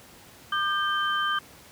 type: tone cluster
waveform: sine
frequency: 1200 / 1577 / 3100 Hz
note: D6 / G6 / G7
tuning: +37 / +10 / -20 cents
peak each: -26 / -28 / -31 dBFS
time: 0.52-1.39 s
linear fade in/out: 5 ms
effects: pink hiss -50 dBFS RMS until 1.71 s + high-pass 80 Hz 12 dB/octave